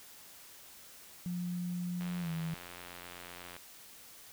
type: tone with pitch glide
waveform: sine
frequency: 177 to 163.25 Hz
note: F3 to E3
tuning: +23 to -17 cents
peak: -34 dBFS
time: 1.26-2.54 s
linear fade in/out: 0 ms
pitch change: -140 cents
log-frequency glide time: 2.2-2.3 s
type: click train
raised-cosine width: 0.3 ms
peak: -30 dBFS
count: 138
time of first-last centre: 2.01-3.565 s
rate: 88.1 Hz
effects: white hiss -54 dBFS RMS until 4.32 s